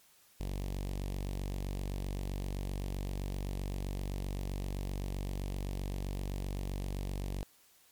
sawtooth tone with notch filter, 47.73 Hz, G1, 45 cents flat, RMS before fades -37 dBFS, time 0.4-7.43 s, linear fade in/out 0 ms, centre 1400 Hz, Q 0.97, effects white hiss -64 dBFS RMS until 7.91 s + MP3 96 kbps

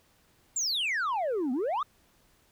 sine exponential two-way sweep, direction down then up, 7560 to 237.7 to 1282 Hz, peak -24 dBFS, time 0.56-1.83 s, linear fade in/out 5 ms, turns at 1.52 s, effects tanh soft clip ceiling -26 dBFS + pink hiss -65 dBFS RMS until 2.51 s

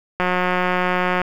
click train, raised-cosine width 0.5 ms, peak -5 dBFS, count 185, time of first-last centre 0.2-1.217 s, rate 181 Hz, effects 7-bit

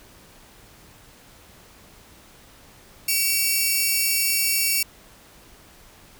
5% pulse tone pair together, 2279 / 2706 Hz, C#7 / E7, +47 / +45 cents, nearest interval minor third, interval 298 cents, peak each -13 dBFS, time 3.08-4.83 s, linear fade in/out 5 ms, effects pink hiss -50 dBFS RMS until 6.19 s

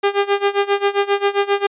sawtooth tone with tremolo, 401.9 Hz, G4, 43 cents sharp, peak -8 dBFS, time 0.03-1.67 s, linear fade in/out 10 ms, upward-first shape sine, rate 7.5 Hz, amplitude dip 90%, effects resampled to 8000 Hz

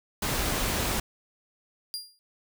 pink noise, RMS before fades -28 dBFS, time 0.22-1 s, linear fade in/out 5 ms
sawtooth tone with exponential decay, 4800 Hz, D8, 37 cents sharp, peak -26 dBFS, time 1.94-2.19 s, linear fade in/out 0 ms, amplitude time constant 54 ms
effects none

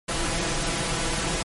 pink noise with comb filter, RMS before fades -26 dBFS, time 0.08-1.43 s, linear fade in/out 10 ms, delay 6 ms, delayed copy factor +0.7, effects MP3 48 kbps

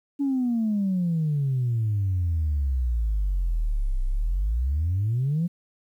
sine exponential two-way sweep, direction down then up, 286.6 to 30.74 to 178.3 Hz, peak -20 dBFS, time 0.19-5.48 s, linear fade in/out 20 ms, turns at 4.04 s, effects tanh soft clip ceiling -18 dBFS + 10-bit

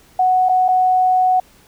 sine tone with dropouts, 740 Hz, F#5, in tune, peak -11 dBFS, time 0.19-1.4 s, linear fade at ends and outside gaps 5 ms, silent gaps 0.488-0.493 / 0.682-0.686 s, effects pink hiss -50 dBFS RMS until 1.67 s

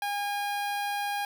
sawtooth tone with notch filter, 814 Hz, G#5, 35 cents flat, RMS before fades -31 dBFS, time 0.02-1.25 s, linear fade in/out 2 ms, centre 6900 Hz, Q 1.6, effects none

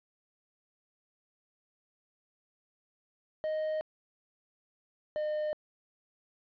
triangle tone pair in turn, 622 / 608.1 Hz, D#5 / D#5, -1 / -40 cents, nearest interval unison, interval 39 cents, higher first, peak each -28 dBFS, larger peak neither, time 3.44-3.81 / 5.16-5.53 s, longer neither, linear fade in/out 0 ms, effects resampled to 11025 Hz + 11-bit

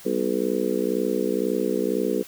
harmonic tone with a mistuned harmonic, 62 Hz, B1, 7 cents sharp, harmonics 3 / 4 / 5 / 6 / 7 / 8, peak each -30 / -30 / -29 / -28 / -26 / -29 dBFS, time 0.05-2.23 s, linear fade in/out 10 ms, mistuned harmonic 3, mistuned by +100 cents, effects white hiss -45 dBFS RMS until 2.27 s

